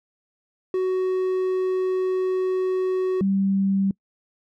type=tone pair in turn; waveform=triangle / sine; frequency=372.4 / 195.01 Hz; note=F#4 / G3; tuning=+11 / -9 cents; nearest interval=major seventh; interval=1120 cents; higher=first; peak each=-18 / -18 dBFS; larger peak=neither; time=0.74-3.21 / 3.21-3.91 s; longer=first; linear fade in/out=2 ms; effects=noise-tail reverb RT60 0.1 s tail -25 dB re dry